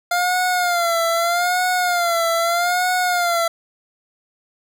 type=tone with vibrato; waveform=25% pulse; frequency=698.5 Hz; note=F5; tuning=in tune; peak=-13 dBFS; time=0.11-3.48 s; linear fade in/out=5 ms; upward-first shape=sine; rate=0.8 Hz; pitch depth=79 cents each way; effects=none